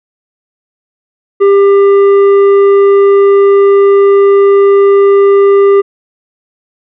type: tone with tanh clipping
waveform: triangle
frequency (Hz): 397.9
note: G4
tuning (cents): +26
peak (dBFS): -4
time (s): 1.4-5.82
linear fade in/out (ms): 20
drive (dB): 12
effects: none